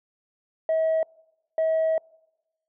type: tone bursts at uneven times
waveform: sine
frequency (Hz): 642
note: E5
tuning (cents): -46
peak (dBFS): -18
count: 2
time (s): 0.69-1.03 / 1.58-1.98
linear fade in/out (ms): 2
effects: noise-tail reverb RT60 1.0 s tail -25 dB re dry + tanh soft clip ceiling -18 dBFS